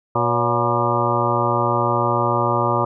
harmonic tone with a mistuned harmonic, 120 Hz, B2, 49 cents flat, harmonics 1 / 2 / 3 / 4 / 5 / 6 / 7 / 8 / 9 / 10, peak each -24 / -29 / -25 / -29 / -24 / -28 / -27 / -23 / -27 / -23 dBFS, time 0.15-2.85 s, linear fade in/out 5 ms, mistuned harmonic 5, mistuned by -78 cents, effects none

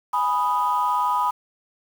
sine chord, G# minor, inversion none, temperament equal, 830.6 / 987.8 / 1244.5 Hz, G#5 / B5 / D#6, 0 / 0 / 0 cents, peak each -26 / -20 / -24 dBFS, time 0.13-1.31 s, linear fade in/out 10 ms, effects tanh soft clip ceiling -12 dBFS + 7-bit

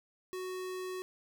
square tone, 370 Hz, F#4, in tune, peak -38 dBFS, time 0.33-1.02 s, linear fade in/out 0 ms, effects none

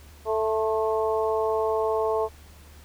harmonic tone with a mistuned harmonic, 220 Hz, A3, in tune, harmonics 2 / 3 / 4 / 5, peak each -24 / -28 / -30 / -32 dBFS, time 0.25-2.29 s, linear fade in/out 50 ms, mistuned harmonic 5, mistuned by -31 cents, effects added 74 Hz sine -47 dBFS peak until 2.84 s + pink hiss -53 dBFS RMS until 2.84 s

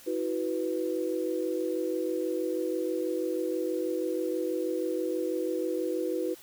sine chord, E suspended second, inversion none, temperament equal with one note detuned, 323.8 / 370 / 493.9 Hz, E4 / F#4 / B4, -31 / 0 / 0 cents, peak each -32 dBFS, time 0.06-6.35 s, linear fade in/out 20 ms, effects white hiss -52 dBFS RMS until 6.42 s

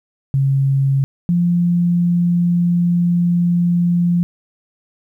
sine tone pair in turn, 136.6 / 173.95 Hz, C#3 / F3, -25 / -7 cents, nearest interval major third, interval 418 cents, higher second, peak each -12 dBFS, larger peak neither, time 0.34-1.04 / 1.29-4.23 s, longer second, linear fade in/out 0 ms, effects 9-bit

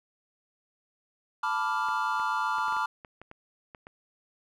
triangle chord, B half-diminished seventh, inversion third, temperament equal, 880 / 987.8 / 1174.7 / 1396.9 Hz, A5 / B5 / D6 / F6, 0 / 0 / 0 / 0 cents, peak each -30 dBFS, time 1.43-2.86 s, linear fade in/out 5 ms
clicks, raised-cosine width 0.5 ms, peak -30 dBFS, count 11, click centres 1.886 / 2.198 / 2.584 / 2.682 / 2.725 / 2.767 / 3.048 / 3.216 / 3.314 / 3.748 / 3.869 s
effects none

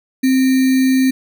sine tone with sample-and-hold, 261.6 Hz, C4, in tune, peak -10 dBFS, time 0.23-1.11 s, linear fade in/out 10 ms, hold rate 2100 Hz, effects none

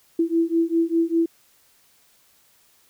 sine beating tone pair, 329.6 / 334.6 Hz, E4 / E4, 0 / +26 cents, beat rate 5 Hz, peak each -21 dBFS, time 0.19-1.26 s, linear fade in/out 5 ms, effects white hiss -59 dBFS RMS until 2.89 s

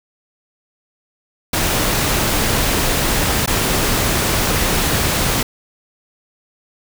pink noise with dropouts, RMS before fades -17 dBFS, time 1.53-5.43 s, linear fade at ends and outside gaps 5 ms, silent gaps 3.461-3.475 s, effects none

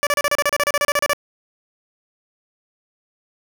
15% pulse tone bursts, 579 Hz, D5, 25 cents flat, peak -9 dBFS, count 16, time 0.03-1.133 s, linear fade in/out 0 ms, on 38 ms, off 33 ms, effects none

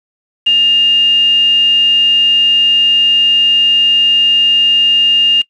sine tone with quantisation, 2820 Hz, F7, 16 cents sharp, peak -6 dBFS, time 0.46-5.42 s, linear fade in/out 10 ms, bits 4, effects noise-tail reverb RT60 0.1 s tail -22 dB re dry + low-pass 5000 Hz 12 dB/octave

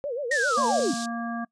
sine tone with vibrato, 523.3 Hz, C5, in tune, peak -27 dBFS, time 0.04-0.8 s, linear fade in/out 0 ms, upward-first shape sine, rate 7.5 Hz, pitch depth 220 cents each way
pink band-pass noise, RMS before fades -36 dBFS, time 0.31-1.06 s, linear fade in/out 5 ms, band 4200 to 8400 Hz, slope 24 dB/octave
sine linear sweep, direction down, 1900 to 200.2 Hz, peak -22 dBFS, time 0.31-0.94 s, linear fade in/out 5 ms
harmonic tone, 233 Hz, A#3, 1 cent flat, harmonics 1 / 3 / 5 / 7, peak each -30 / -35 / -37 / -38 dBFS, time 0.57-1.45 s, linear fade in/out 10 ms
effects noise-tail reverb RT60 0.1 s tail -23 dB re dry + resampled to 22050 Hz

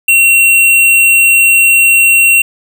square tone, 2733 Hz, F7, 38 cents flat, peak -5 dBFS, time 0.08-2.42 s, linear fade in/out 5 ms, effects none

